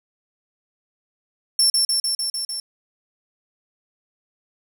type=tone with echo; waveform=30% pulse; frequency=5410 Hz; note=E8; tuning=44 cents sharp; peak=-10 dBFS; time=1.59-1.7 s; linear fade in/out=2 ms; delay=150 ms; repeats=6; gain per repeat=-2 dB; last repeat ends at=2.6 s; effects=8-bit